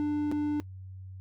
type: tone with dropouts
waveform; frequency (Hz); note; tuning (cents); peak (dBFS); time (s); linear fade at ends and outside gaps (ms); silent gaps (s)
triangle; 296.3; D4; +15; -24; 0-0.6; 0; 0.315-0.322
effects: noise-tail reverb RT60 0.1 s tail -20 dB re dry + added 94 Hz sine -41 dBFS peak until 1.2 s